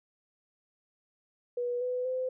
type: tone with pitch steps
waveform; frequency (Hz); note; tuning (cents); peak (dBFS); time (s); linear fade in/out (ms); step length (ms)
sine; 486.6 / 499.4 / 512.6; B4 / B4 / C5; -26 / +19 / -36; -29; 1.57-2.29; 5; 240
effects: none